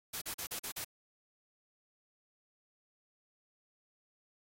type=noise bursts; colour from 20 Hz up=white; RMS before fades=-40 dBFS; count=6; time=0.13-0.847 s; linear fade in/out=10 ms; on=87 ms; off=39 ms; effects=AAC 48 kbps